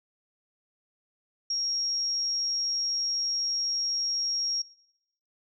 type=tone; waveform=sine; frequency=5588 Hz; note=F8; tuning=in tune; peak=-26 dBFS; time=1.5-4.62 s; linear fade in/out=5 ms; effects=noise-tail reverb RT60 0.9 s tail -22 dB re dry